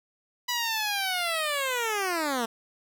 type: linear sweep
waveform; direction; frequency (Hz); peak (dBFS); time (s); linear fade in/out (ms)
10% pulse; down; 987.8 to 220.6; -18; 0.48-2.46; 10
effects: none